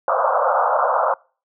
pink band-pass noise, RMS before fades -18 dBFS, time 0.08-1.14 s, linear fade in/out 2 ms, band 510 to 1400 Hz, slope 96 dB/octave, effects noise-tail reverb RT60 0.4 s tail -26 dB re dry

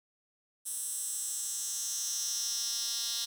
10% pulse tone with high-pass filter sweep, 233.1 Hz, A#3, in tune, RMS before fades -35 dBFS, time 0.65-3.26 s, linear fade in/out 20 ms, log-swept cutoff 9100 to 4500 Hz, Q 3.5, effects none

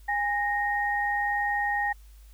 sine tone pair together, 819.4 / 1862 Hz, G#5 / A#6, -24 / -2 cents, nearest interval octave + major second, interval 1422 cents, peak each -27 dBFS, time 0.08-1.93 s, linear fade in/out 10 ms, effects added 51 Hz sine -47 dBFS peak until 2.33 s + white hiss -62 dBFS RMS until 2.33 s

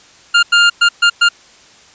25% pulse tone bursts at uneven times, 1404 Hz, F6, 9 cents sharp, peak -3 dBFS, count 5, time 0.34-0.43 / 0.52-0.7 / 0.81-0.89 / 1.02-1.1 / 1.21-1.29 s, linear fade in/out 10 ms, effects white hiss -44 dBFS RMS until 1.94 s + resampled to 16000 Hz

